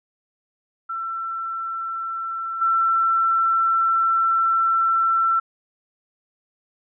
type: tone with level steps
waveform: sine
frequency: 1343 Hz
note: E6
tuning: 32 cents sharp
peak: -25 / -16 dBFS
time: 0.89-5.4 s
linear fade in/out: 10 ms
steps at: 2.61 s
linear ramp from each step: 10 ms
effects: none